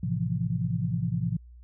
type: chord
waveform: sine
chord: F major seventh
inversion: first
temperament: equal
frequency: 110 / 130.81 / 164.81 / 174.61 Hz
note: A2 / C3 / E3 / F3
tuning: 0 / 0 / 0 / 0 cents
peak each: -31 dBFS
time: 0.03-1.37 s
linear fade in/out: 5 ms
effects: added 60 Hz sine -46 dBFS peak until 1.63 s